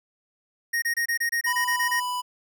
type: tone bursts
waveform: square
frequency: 1865 Hz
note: A#6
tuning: in tune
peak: -23 dBFS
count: 11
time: 0.73-2.002 s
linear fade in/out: 10 ms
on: 92 ms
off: 26 ms
type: tone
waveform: square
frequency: 991 Hz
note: B5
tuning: 6 cents sharp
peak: -27 dBFS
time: 1.46-2.22 s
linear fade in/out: 20 ms
effects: none